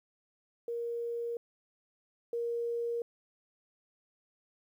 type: tone pair in turn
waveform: sine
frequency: 470 / 470 Hz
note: A#4 / A#4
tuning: +14 / +14 cents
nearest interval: unison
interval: 0 cents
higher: neither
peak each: -33 / -31 dBFS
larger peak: second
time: 0.68-1.37 / 2.33-3.02 s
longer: neither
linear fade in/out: 2 ms
effects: 11-bit